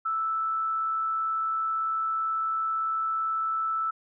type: tone with amplitude modulation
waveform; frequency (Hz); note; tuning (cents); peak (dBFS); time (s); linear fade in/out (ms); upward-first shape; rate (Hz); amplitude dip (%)
sine; 1318.5; E6; 0; -24; 0.05-3.91; 10; sine; 138; 25
effects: none